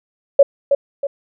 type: tone with echo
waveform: sine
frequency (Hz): 560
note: C#5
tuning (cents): +18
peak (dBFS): -3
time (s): 0.39-0.43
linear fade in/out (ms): 5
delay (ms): 320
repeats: 2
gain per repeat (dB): -7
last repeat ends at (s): 1.07
effects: none